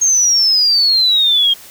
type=exponential sweep; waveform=sine; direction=down; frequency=6500 to 3206 Hz; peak=-9 dBFS; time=0.01-1.54 s; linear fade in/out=10 ms; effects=white hiss -38 dBFS RMS until 1.7 s